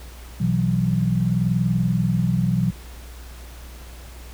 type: chord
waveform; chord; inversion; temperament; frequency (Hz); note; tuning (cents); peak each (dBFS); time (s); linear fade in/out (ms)
sine; B suspended fourth; none; just; 123.47 / 164.63 / 185.21; B2 / E3 / F#3; 0 / -2 / +2; -22; 0.4-2.71; 10
effects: added 60 Hz sine -37 dBFS peak until 4.33 s + pink hiss -45 dBFS RMS until 4.33 s